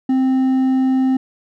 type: tone with hard clipping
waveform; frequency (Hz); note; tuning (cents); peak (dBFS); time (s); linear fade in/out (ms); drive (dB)
triangle; 261.6; C4; 0; -14; 0.09-1.17; 5; 7
effects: none